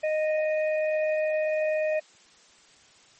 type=harmonic tone; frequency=619 Hz; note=D#5; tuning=9 cents flat; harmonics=1 / 3 / 4; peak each=-23 / -37 / -36 dBFS; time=0.03-2 s; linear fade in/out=10 ms; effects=white hiss -56 dBFS RMS until 3.19 s + MP3 32 kbps